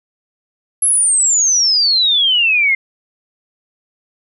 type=exponential sweep; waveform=sine; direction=down; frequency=11175 to 2093 Hz; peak=-10 dBFS; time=0.82-2.75 s; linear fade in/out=5 ms; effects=none